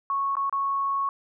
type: tone with dropouts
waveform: sine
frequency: 1104 Hz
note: C#6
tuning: 7 cents flat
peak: -23 dBFS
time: 0.1-1.09 s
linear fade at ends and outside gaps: 1 ms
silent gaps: 0.354-0.368 / 0.496-0.526 s
effects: none